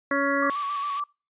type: harmonic tone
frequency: 279.4 Hz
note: C#4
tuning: 14 cents sharp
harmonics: 1 / 2 / 4 / 5 / 6 / 7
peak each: -27 / -27 / -28 / -31 / -29 / -30 dBFS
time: 0.11-0.5 s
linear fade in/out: 2 ms
type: tone with vibrato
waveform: sine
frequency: 1142 Hz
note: D6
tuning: 49 cents flat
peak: -26 dBFS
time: 0.42-1.04 s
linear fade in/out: 5 ms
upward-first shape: square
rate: 7.3 Hz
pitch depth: 34 cents each way
type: high-pass noise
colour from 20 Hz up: white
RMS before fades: -36 dBFS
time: 0.5-1 s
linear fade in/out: 2 ms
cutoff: 1600 Hz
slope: 48 dB/octave
effects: noise-tail reverb RT60 0.3 s tail -24 dB re dry + resampled to 8000 Hz